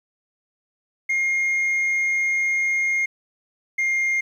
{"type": "tone pair in turn", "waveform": "sine", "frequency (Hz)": [2132, 2120], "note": ["C7", "C7"], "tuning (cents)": [32, 22], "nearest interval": "unison", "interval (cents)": 10, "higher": "first", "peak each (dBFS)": -16, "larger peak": "neither", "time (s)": [[1.09, 3.06], [3.78, 4.21]], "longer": "first", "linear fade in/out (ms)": 10, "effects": ["tanh soft clip ceiling -18 dBFS", "9-bit"]}